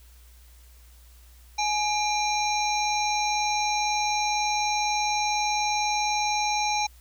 harmonic tone with a mistuned harmonic, 798 Hz, G5, 31 cents sharp, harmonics 1 / 3 / 5 / 7 / 8, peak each -25 / -30 / -32 / -33 / -34 dBFS, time 1.58-6.87 s, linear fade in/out 10 ms, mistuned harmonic 1, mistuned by +85 cents, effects added 60 Hz sine -49 dBFS peak until 7 s + white hiss -58 dBFS RMS until 7 s

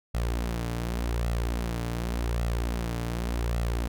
sawtooth tone with flanger, 58.27 Hz, A#1, in tune, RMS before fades -29 dBFS, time 0.14-3.88 s, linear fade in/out 10 ms, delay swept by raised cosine 1.5 to 6.9 ms, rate 0.87 Hz, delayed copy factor +0.55, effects none

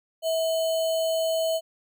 sine tone with sample-and-hold, 650 Hz, E5, 24 cents flat, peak -22 dBFS, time 0.22-1.61 s, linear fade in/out 50 ms, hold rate 3675 Hz, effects none

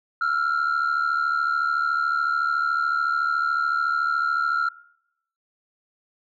sine tone pair together, 1338.2 / 1412 Hz, E6 / F6, +26 / +19 cents, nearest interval minor second, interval 93 cents, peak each -21 dBFS, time 0.21-4.69 s, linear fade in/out 5 ms, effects noise-tail reverb RT60 0.8 s tail -23 dB re dry + tanh soft clip ceiling -17 dBFS

